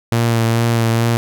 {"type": "tone with vibrato", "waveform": "sawtooth", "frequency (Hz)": 115.6, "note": "A#2", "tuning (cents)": -14, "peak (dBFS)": -9, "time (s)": [0.12, 1.17], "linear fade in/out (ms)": 0, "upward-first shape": "sine", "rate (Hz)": 2.3, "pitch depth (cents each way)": 23, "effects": []}